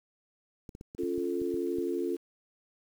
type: clicks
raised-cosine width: 3 ms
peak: -31 dBFS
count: 9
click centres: 0.692 / 0.751 / 0.811 / 0.949 / 1.034 / 1.18 / 1.417 / 1.542 / 1.785 s
type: chord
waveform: sine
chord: Db augmented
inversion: none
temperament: equal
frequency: 277.2 / 349.2 / 440 Hz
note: Db4 / F4 / A4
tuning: 0 / 0 / 0 cents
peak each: -35 / -31 / -35 dBFS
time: 0.98-2.17 s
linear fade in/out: 20 ms
effects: 9-bit